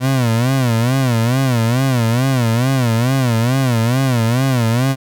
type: tone with vibrato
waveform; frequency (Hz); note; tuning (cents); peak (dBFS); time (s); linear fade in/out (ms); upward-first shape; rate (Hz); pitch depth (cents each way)
30% pulse; 123.47; B2; 0; -10; 0-4.96; 50; sine; 2.3; 160
effects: none